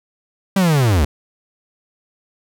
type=linear sweep; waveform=45% pulse; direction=down; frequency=199.2 to 65.41 Hz; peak=-12 dBFS; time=0.56-1.05 s; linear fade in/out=5 ms; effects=none